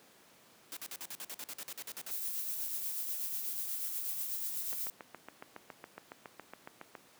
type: noise bursts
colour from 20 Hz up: white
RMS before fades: -43 dBFS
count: 15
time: 0.72-2.111 s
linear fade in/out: 0 ms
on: 47 ms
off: 49 ms
type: noise with tremolo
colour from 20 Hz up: violet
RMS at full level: -36 dBFS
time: 2.11-4.9 s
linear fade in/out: 0 ms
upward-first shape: triangle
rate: 8.2 Hz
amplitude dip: 40%
type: click train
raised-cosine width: 0.5 ms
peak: -29 dBFS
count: 17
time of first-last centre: 4.73-6.952 s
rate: 7.2 Hz
effects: pink hiss -61 dBFS RMS until 7.19 s + high-pass 200 Hz 12 dB/octave